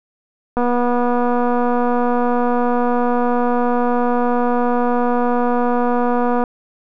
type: click train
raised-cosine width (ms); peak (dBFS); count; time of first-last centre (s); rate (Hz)
1; -6; 1427; 0.57-6.438; 243
effects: none